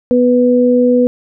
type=tone pair together; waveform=sine; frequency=246.9 / 493.8 Hz; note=B3 / B4; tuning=0 / 0 cents; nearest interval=octave; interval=1200 cents; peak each=-10 dBFS; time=0.11-1.07 s; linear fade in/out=0 ms; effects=none